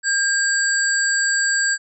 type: tone cluster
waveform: sine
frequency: 1611 / 4637 / 7680 Hz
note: G6 / D8 / B8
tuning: +47 / -23 / -49 cents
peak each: -18 / -26 / -22 dBFS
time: 0.03-1.78 s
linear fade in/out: 50 ms
effects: none